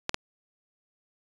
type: clicks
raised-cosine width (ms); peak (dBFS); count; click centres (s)
0.2; -8; 2; 0.094 / 0.144
effects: resampled to 22050 Hz